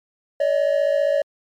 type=tone pair together; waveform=triangle; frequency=568.9 / 624 Hz; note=C#5 / D#5; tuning=+45 / +5 cents; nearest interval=major second; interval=160 cents; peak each=-16 / -19 dBFS; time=0.4-1.22 s; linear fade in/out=5 ms; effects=MP3 96 kbps